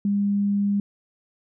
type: tone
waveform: sine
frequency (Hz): 201.9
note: G#3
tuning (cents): -49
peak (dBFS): -19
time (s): 0.05-0.8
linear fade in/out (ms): 2
effects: none